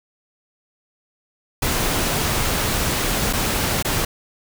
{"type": "noise with dropouts", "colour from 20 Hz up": "pink", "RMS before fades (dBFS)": -21, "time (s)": [1.62, 4.05], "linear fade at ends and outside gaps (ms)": 5, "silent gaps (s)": [[3.329, 3.333], [3.826, 3.847]], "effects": []}